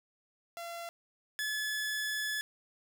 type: tone pair in turn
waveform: sawtooth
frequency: 682 / 1715.5 Hz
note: F5 / A6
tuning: -41 / -44 cents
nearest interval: octave + major third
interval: 1597 cents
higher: second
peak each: -36 / -29 dBFS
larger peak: second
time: 0.57-0.89 / 1.39-2.41 s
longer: second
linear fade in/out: 0 ms
effects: none